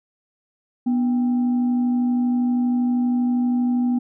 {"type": "tone with frequency modulation", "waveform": "sine", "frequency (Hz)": 245.2, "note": "B3", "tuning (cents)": -12, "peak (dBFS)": -17, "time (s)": [0.86, 3.99], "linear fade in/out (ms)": 10, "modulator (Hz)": 543, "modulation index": 0.22, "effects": []}